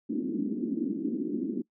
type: band-pass noise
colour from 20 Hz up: white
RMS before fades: -31 dBFS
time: 0.09-1.62 s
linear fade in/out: 10 ms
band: 210 to 330 Hz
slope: 48 dB/octave
effects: noise-tail reverb RT60 0.1 s tail -22 dB re dry